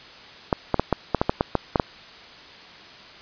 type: clicks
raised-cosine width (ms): 1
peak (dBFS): -4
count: 11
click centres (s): 0.528 / 0.743 / 0.796 / 0.927 / 1.147 / 1.215 / 1.295 / 1.409 / 1.553 / 1.758 / 1.798
effects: white hiss -44 dBFS RMS until 3.21 s + resampled to 11025 Hz